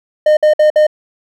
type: tone bursts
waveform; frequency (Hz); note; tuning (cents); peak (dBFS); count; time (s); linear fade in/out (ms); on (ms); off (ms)
triangle; 610; D#5; -34; -4; 4; 0.26-0.868; 5; 110; 56
effects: none